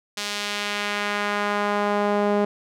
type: tone with band-pass filter sweep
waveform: sawtooth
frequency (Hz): 205.6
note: G#3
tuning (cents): -17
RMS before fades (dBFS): -24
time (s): 0.17-2.45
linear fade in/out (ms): 5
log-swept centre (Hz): 4600 to 520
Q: 0.96
effects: none